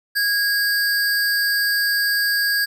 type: tone pair together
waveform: square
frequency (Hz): 1641 / 4641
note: G#6 / D8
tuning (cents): -21 / -21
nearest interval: octave + tritone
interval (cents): 1800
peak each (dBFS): -19 / -24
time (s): 0.15-2.66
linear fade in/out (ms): 20
effects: none